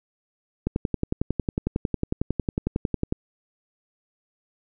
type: click train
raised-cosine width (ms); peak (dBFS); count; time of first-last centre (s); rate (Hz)
3; -10; 28; 0.67-3.125; 11
effects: none